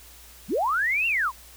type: linear two-way sweep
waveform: sine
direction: up then down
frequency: 142.9 to 2794 to 897 Hz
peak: -21 dBFS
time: 0.48-1.32 s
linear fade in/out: 50 ms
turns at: 1.07 s
effects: added 59 Hz sine -51 dBFS peak until 1.56 s + white hiss -49 dBFS RMS until 1.56 s